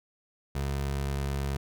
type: tone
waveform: 25% pulse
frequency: 69.3 Hz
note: C#2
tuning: in tune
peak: -25 dBFS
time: 0.55-1.57 s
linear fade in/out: 5 ms
effects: none